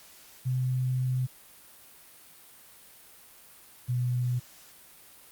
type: tone pair in turn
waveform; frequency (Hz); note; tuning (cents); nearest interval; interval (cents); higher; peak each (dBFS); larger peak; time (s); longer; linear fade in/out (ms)
sine; 128 / 123.85; C3 / B2; -38 / +5; minor second; 57; first; -25 / -25; neither; 0.45-1.27 / 3.88-4.4; first; 20
effects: white hiss -53 dBFS RMS until 5.31 s + Opus 48 kbps